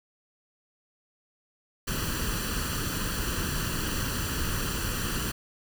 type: noise with comb filter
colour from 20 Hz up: pink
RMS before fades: -30 dBFS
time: 1.87-5.32 s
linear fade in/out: 10 ms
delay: 0.68 ms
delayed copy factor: +0.7
effects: none